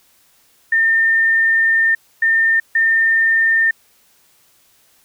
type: tone bursts at uneven times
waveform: sine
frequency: 1810 Hz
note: A6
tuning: 48 cents sharp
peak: -11 dBFS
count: 3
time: 0.72-1.95 / 2.22-2.6 / 2.75-3.71 s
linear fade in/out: 5 ms
effects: white hiss -55 dBFS RMS until 5.04 s